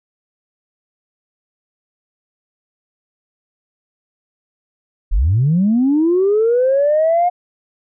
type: linear sweep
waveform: sine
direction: up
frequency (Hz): 31.96 to 720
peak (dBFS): -10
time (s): 5.11-7.3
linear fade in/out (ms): 20
effects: tanh soft clip ceiling -7 dBFS